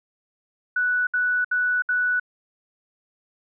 sine tone bursts, 1480 Hz, F#6, in tune, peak -19 dBFS, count 4, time 0.76-2.198 s, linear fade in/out 5 ms, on 310 ms, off 66 ms, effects none

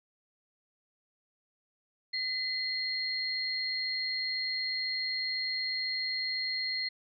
sine tone pair together, 2033 / 4236 Hz, B6 / C8, +50 / +21 cents, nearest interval octave + minor second, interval 1271 cents, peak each -35 / -32 dBFS, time 2.13-6.89 s, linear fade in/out 10 ms, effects none

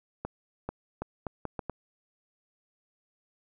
accelerating click train, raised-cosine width 1 ms, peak -19 dBFS, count 7, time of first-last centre 0.25-1.697 s, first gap 440 ms, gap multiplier 0.75, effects none

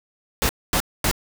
pink noise bursts, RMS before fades -20 dBFS, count 3, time 0.42-1.113 s, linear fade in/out 0 ms, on 71 ms, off 240 ms, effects none

